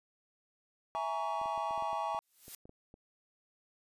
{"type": "chord", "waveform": "triangle", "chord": "A# half-diminished seventh", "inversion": "second", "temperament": "equal with one note detuned", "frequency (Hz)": [659.3, 830.6, 932.3, 1123.6], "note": ["E5", "G#5", "A#5", "C#6"], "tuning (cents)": [0, 0, 0, 23], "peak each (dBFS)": [-38, -35, -37, -37], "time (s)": [0.95, 2.19], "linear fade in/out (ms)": 0}
{"type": "clicks", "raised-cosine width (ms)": 2, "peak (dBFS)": -40, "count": 12, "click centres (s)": [1.415, 1.458, 1.577, 1.709, 1.778, 1.824, 1.93, 2.147, 2.481, 2.655, 2.694, 2.941]}
{"type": "noise with exponential growth", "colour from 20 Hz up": "blue", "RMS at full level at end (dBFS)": -42, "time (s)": [2.22, 2.55], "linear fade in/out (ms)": 2, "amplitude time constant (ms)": 71}
{"effects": ["resampled to 32000 Hz"]}